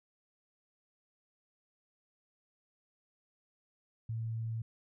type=tone; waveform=sine; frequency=113.1 Hz; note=A2; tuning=48 cents sharp; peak=-34 dBFS; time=4.09-4.62 s; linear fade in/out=5 ms; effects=none